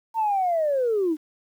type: linear sweep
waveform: sine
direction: down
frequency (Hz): 917 to 293.7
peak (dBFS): -19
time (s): 0.14-1.17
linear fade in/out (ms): 50
effects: tanh soft clip ceiling -15 dBFS + 9-bit